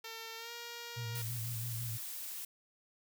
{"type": "tone with pitch glide", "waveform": "5% pulse", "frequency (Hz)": [452.1, 471.8], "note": ["A4", "A#4"], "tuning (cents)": [47, 21], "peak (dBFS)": -32, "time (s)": [0.04, 1.22], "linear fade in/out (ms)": 5, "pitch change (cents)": 74, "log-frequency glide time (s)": [0.36, 0.52]}
{"type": "tone with vibrato", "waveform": "sine", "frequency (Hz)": 116.54, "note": "A#2", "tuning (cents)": 0, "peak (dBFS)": -38, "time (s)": [0.96, 1.98], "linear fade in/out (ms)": 20, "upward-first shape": "sine", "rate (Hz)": 6, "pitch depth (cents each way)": 67}
{"type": "noise", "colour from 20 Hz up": "blue", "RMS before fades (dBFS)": -43, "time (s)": [1.15, 2.45], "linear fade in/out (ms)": 5}
{"effects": []}